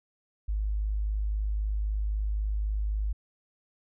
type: tone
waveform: sine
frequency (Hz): 51.91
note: G#1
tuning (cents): 0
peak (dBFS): -26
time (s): 0.48-3.13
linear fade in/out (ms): 10
effects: none